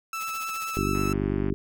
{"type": "tone with vibrato", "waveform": "30% pulse", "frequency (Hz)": 1316, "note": "E6", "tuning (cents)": -3, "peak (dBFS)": -27, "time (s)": [0.13, 1.13], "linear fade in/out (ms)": 2, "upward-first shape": "sine", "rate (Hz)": 9.4, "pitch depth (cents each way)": 13}
{"type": "noise with tremolo", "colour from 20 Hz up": "white", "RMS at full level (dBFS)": -39, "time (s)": [0.14, 0.83], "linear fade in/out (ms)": 50, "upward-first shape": "triangle", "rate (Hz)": 15, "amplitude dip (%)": 100}
{"type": "harmonic tone", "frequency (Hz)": 49, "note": "G1", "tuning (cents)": 0, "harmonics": [1, 2, 3, 4, 5, 6, 7, 8], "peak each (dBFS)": [-32, -32, -32, -32, -32, -32, -32, -32], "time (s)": [0.77, 1.54], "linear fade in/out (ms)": 0}
{"type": "click train", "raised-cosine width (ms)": 0.5, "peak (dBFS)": -27, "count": 63, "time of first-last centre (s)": [0.95, 1.499], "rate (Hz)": 113}
{"effects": []}